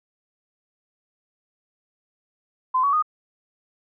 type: tone with pitch steps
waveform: sine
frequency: 1027 / 1126.4 / 1235.5 Hz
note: C6 / C#6 / D#6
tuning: -33 / +27 / -13 cents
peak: -17 dBFS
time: 2.74-3.025 s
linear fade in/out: 10 ms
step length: 95 ms
effects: none